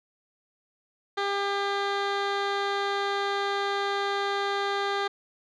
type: tone with low-pass filter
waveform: 15% pulse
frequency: 400 Hz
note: G4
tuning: 35 cents sharp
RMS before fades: -28 dBFS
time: 1.17-5.08 s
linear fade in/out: 10 ms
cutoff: 3500 Hz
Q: 1.5
effects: none